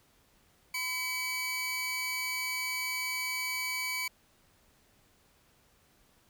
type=tone pair together; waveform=sawtooth; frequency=1015.6 / 2280 Hz; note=B5 / C#7; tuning=+48 / +48 cents; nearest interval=octave + major second; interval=1400 cents; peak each=-37 / -29 dBFS; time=0.74-4.08 s; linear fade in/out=5 ms; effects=pink hiss -66 dBFS RMS until 6.29 s